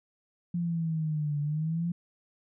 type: exponential two-way sweep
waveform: sine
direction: down then up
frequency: 174.61 to 145 to 174.61 Hz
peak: -27 dBFS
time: 0.54-1.92 s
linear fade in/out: 5 ms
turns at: 1.4 s
effects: none